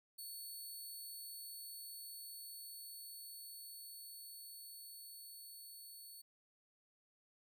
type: tone with level ramp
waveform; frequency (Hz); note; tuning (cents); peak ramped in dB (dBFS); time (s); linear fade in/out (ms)
5% pulse; 4435; C#8; 0; -40 to -46; 0.18-6.22; 10
effects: none